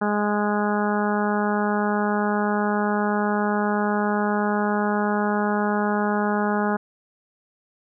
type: harmonic tone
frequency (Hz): 207.7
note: G#3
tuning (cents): 0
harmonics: 1 / 2 / 3 / 4 / 5 / 6 / 7 / 8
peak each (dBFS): -23 / -27 / -30 / -27 / -32 / -32 / -31 / -36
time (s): 0.01-6.77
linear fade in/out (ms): 10
effects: none